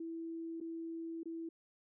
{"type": "tone with dropouts", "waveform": "sine", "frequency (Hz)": 329.6, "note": "E4", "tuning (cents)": 0, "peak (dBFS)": -40, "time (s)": [0, 1.49], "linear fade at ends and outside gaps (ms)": 5, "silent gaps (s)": [[0.603, 0.611], [1.233, 1.256]], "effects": []}